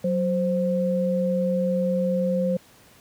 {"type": "tone pair together", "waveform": "sine", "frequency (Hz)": [185, 523.3], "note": ["F#3", "C5"], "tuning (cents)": [0, 0], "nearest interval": "octave + tritone", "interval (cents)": 1800, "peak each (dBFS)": -23, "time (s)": [0.04, 2.57], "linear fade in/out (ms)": 5, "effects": ["pink hiss -53 dBFS RMS until 3 s", "high-pass 80 Hz 12 dB/octave"]}